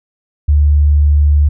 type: tone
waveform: sine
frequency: 73.42 Hz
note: D2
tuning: in tune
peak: -6 dBFS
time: 0.48-1.49 s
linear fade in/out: 10 ms
effects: none